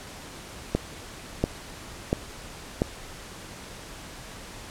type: click train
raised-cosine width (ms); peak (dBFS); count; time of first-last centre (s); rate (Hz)
2; -8; 4; 0.75-2.819; 1.45
effects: pink hiss -42 dBFS RMS until 4.7 s + low-pass 10000 Hz 12 dB/octave